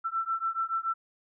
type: beating tone pair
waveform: sine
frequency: 1335 / 1342 Hz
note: E6 / E6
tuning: +22 / +31 cents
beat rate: 7 Hz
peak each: -31 dBFS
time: 0.04-0.94 s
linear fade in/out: 20 ms
effects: none